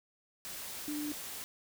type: tone in noise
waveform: sine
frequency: 296.7 Hz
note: D4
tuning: 18 cents sharp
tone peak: -35 dBFS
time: 0.88-1.12 s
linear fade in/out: 0 ms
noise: white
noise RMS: -43 dBFS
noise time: 0.45-1.44 s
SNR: +5 dB
effects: none